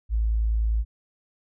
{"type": "tone", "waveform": "sine", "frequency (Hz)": 55, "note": "A1", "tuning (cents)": 0, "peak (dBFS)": -20, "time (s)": [0.09, 0.85], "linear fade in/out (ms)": 50, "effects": []}